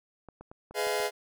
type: clicks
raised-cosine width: 1 ms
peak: -32 dBFS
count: 6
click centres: 0.287 / 0.41 / 0.515 / 0.71 / 0.869 / 1.002 s
type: chord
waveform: sawtooth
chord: F half-diminished seventh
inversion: first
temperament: just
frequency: 419.1 / 502.9 / 628.6 / 698.5 Hz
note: Ab4 / Cb5 / Eb5 / F5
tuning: +16 / +31 / +18 / 0 cents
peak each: -27 / -30 / -30 / -31 dBFS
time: 0.74-1.11 s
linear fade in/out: 50 ms
effects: none